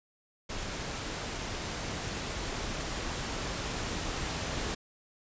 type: noise with level ramp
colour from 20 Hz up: pink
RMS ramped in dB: -37 to -34 dBFS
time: 0.49-4.75 s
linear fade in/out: 10 ms
effects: resampled to 16000 Hz